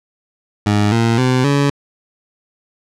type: tone with pitch steps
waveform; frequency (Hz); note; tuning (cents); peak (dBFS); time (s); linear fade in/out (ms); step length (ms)
20% pulse; 103.83 / 115.21 / 127.83 / 141.84; G#2 / A#2 / C3 / C#3; 0 / -20 / -40 / +40; -7; 0.66-1.7; 5; 260
effects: low-pass 7000 Hz 12 dB/octave